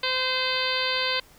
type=harmonic tone; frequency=515 Hz; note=C5; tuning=28 cents flat; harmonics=1 / 2 / 3 / 4 / 5 / 6 / 7 / 8 / 9; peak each=-32 / -32 / -32 / -32 / -32 / -32 / -32 / -32 / -32 dBFS; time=0.03-1.2 s; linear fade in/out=5 ms; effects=pink hiss -54 dBFS RMS until 1.38 s